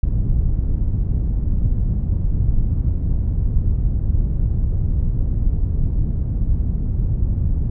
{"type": "low-pass noise", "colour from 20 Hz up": "pink", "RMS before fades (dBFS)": -18, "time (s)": [0.03, 7.7], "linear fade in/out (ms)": 2, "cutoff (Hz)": 110, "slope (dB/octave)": 12, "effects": []}